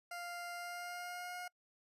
20% pulse tone with pitch glide, 698.5 to 717.3 Hz, F5 to F5, 0 to +46 cents, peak -38 dBFS, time 0.11-1.48 s, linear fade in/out 5 ms, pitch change +46 cents, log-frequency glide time 0.54-1.37 s, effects noise-tail reverb RT60 0.1 s tail -26 dB re dry + resampled to 32000 Hz

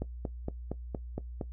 click train, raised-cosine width 2 ms, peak -20 dBFS, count 7, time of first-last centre 0.02-1.412 s, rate 4.31 Hz, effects noise-tail reverb RT60 0.1 s tail -17 dB re dry + added 60 Hz sine -39 dBFS peak until 1.52 s

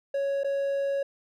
triangle tone with dropouts, 555 Hz, C#5, 2 cents sharp, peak -23 dBFS, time 0.14-1.03 s, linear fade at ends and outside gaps 5 ms, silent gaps 0.435-0.444 s, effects none

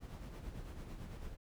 brown noise with tremolo, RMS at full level -45 dBFS, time 0-1.37 s, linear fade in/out 50 ms, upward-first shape sine, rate 9 Hz, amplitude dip 45%, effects none

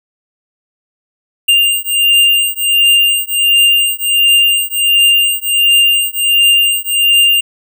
square beating tone pair, 2798 / 2799.4 Hz, F7 / F7, +3 / +3 cents, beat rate 1.4 Hz, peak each -12 dBFS, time 1.48-7.41 s, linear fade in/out 10 ms, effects none

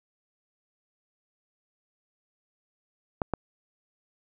clicks, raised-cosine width 1 ms, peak -12 dBFS, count 2, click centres 3.218 / 3.337 s, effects none

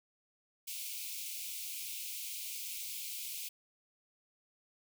white high-pass noise, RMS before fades -42 dBFS, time 0.67-3.49 s, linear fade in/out 10 ms, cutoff 2200 Hz, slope 96 dB/octave, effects none

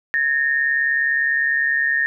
sine tone pair together, 1695.3 / 1835 Hz, G#6 / A#6, +35 / -28 cents, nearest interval minor second, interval 137 cents, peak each -23 / -17 dBFS, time 0.14-2.06 s, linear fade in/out 0 ms, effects none

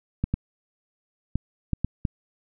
clicks, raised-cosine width 5 ms, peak -11 dBFS, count 6, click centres 0.24 / 0.34 / 1.356 / 1.733 / 1.846 / 2.052 s, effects none

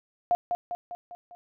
sine tone with echo, 705 Hz, F5, 16 cents sharp, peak -19 dBFS, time 0.31-0.35 s, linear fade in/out 0 ms, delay 200 ms, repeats 5, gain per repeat -5 dB, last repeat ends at 1.35 s, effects none

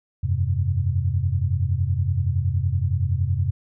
sine chord, F suspended second, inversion none, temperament equal, 87.31 / 98 / 130.81 Hz, F2 / G2 / C3, 0 / 0 / 0 cents, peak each -23 / -23 / -25 dBFS, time 0.23-3.51 s, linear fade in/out 10 ms, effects none

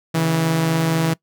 sawtooth tone pair together, 138.59 / 162.89 Hz, C#3 / E3, 0 / -20 cents, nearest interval minor third, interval 280 cents, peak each -22 / -13 dBFS, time 0.14-1.14 s, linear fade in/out 10 ms, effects noise-tail reverb RT60 0.1 s tail -22 dB re dry

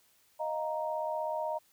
sine chord, Eb suspended second, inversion none, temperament equal, 622.3 / 698.5 / 932.3 Hz, Eb5 / F5 / Bb5, 0 / 0 / 0 cents, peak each -34 / -40 / -35 dBFS, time 0.39-1.59 s, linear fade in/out 20 ms, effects white hiss -67 dBFS RMS until 1.72 s

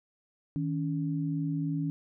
sine tone pair together, 157.8 / 281.2 Hz, D#3 / C#4, +25 / +25 cents, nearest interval minor seventh, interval 1000 cents, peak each -30 / -32 dBFS, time 0.56-1.9 s, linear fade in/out 0 ms, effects none

